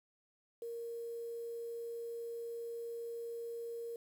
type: tone with quantisation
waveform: sine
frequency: 466.2 Hz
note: A#4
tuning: in tune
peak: -40 dBFS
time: 0.62-3.96 s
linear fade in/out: 2 ms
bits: 10
effects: none